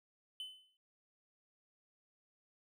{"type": "tone with exponential decay", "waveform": "triangle", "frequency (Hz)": 3032, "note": "F#7", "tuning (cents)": 42, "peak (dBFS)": -38, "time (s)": [0.4, 0.77], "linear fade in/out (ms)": 1, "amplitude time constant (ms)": 79, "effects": []}